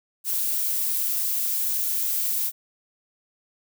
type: noise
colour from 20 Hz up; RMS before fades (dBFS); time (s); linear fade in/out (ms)
violet; -25; 0.24-2.52; 50
effects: none